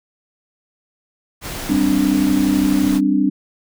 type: noise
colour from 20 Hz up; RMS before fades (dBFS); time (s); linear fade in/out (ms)
pink; -28; 1.41-3.01; 50
type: chord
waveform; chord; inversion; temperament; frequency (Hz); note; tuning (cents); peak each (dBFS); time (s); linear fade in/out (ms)
sine; G suspended fourth; none; equal; 196 / 261.6 / 293.7; G3 / C4 / D4; 0 / 0 / 0; -19 / -18 / -16; 1.69-3.3; 10
effects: none